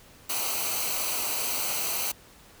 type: noise with comb filter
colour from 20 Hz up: white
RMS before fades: -29 dBFS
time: 0.29-2.12 s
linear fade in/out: 10 ms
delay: 0.57 ms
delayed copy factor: -0.65
effects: pink hiss -53 dBFS RMS until 2.6 s